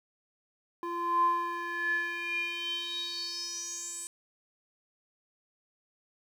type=tone with band-pass filter sweep; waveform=square; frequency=344.2 Hz; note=F4; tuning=25 cents flat; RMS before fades=-33 dBFS; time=0.83-4.07 s; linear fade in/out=0 ms; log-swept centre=770 to 8400 Hz; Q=8.9; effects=10-bit